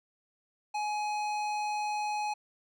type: tone with hard clipping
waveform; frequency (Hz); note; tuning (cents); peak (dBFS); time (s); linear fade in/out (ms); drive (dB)
sine; 840; G#5; +19; -32; 0.74-2.34; 10; 14
effects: none